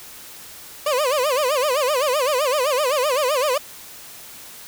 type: tone with vibrato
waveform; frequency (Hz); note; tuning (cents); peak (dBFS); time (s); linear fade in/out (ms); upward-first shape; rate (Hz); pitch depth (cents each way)
30% pulse; 551; C#5; -11; -15; 0.86-3.58; 5; sine; 7.8; 200
effects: white hiss -40 dBFS RMS until 4.67 s